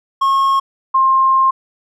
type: tone pair in turn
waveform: triangle / sine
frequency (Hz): 1086 / 1060.6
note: C#6 / C6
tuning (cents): -36 / +23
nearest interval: unison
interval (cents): 41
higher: first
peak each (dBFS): -9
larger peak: neither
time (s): 0.21-0.6 / 0.94-1.51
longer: second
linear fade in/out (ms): 10
effects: none